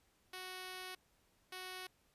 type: tone bursts at uneven times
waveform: 5% pulse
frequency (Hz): 370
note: F#4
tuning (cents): 0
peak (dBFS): -34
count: 2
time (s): 0.33-0.95 / 1.52-1.87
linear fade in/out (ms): 5
effects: pink hiss -74 dBFS RMS until 2.14 s + resampled to 32000 Hz